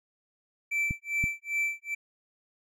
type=tone with tremolo; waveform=triangle; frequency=2330 Hz; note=D7; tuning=14 cents flat; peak=-23 dBFS; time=0.71-1.95 s; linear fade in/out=10 ms; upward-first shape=sine; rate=2.5 Hz; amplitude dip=100%
type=clicks; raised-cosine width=5 ms; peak=-19 dBFS; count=2; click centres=0.909 / 1.24 s
effects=none